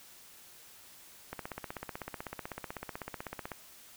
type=click train; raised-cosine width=0.5 ms; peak=-23 dBFS; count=36; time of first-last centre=1.33-3.518 s; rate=16 Hz; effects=white hiss -55 dBFS RMS until 3.96 s